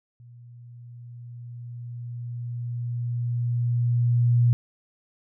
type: tone with level ramp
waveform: sine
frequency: 120 Hz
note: B2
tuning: 49 cents flat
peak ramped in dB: -45 to -15 dBFS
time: 0.2-4.53 s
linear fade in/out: 0 ms
effects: none